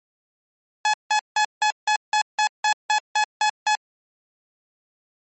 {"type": "tone bursts", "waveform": "sawtooth", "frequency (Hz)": 850, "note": "G#5", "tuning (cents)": 40, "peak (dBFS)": -13, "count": 12, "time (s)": [0.85, 3.752], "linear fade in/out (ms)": 2, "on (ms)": 86, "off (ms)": 170, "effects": ["MP3 32 kbps"]}